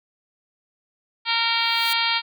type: harmonic tone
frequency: 461.4 Hz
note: A#4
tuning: 18 cents flat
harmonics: 2 / 3 / 4 / 5 / 6 / 7 / 8 / 9 / 10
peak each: -27 / -29 / -31 / -26 / -30 / -26 / -29 / -28 / -30 dBFS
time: 1.25-2.22 s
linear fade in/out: 50 ms
type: noise with exponential growth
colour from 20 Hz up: blue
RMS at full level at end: -29 dBFS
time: 1.48-1.93 s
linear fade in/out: 1 ms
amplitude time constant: 97 ms
effects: none